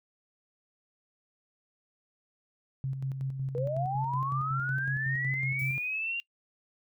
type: tone with tremolo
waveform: sine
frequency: 134.1 Hz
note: C3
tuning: 43 cents sharp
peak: -29 dBFS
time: 2.84-5.78 s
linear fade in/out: 0 ms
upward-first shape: square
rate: 5.4 Hz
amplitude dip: 45%
type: linear sweep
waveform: sine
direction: up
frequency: 466.2 to 2794 Hz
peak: -30 dBFS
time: 3.55-6.2 s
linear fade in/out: 0 ms
type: noise with exponential decay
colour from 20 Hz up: violet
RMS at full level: -46 dBFS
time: 5.59-6.15 s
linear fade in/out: 1 ms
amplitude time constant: 120 ms
effects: noise-tail reverb RT60 0.1 s tail -24 dB re dry